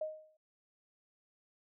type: tone with exponential decay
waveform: sine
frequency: 622.3 Hz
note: D#5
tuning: in tune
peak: -32 dBFS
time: 0.01-0.37 s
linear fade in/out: 5 ms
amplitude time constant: 78 ms
effects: none